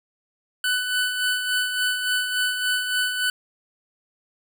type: tone with tremolo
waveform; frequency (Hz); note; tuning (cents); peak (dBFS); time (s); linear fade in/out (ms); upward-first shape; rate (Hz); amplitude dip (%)
25% pulse; 1496; F#6; +19; -16; 0.64-3.3; 2; sine; 3.5; 50
effects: none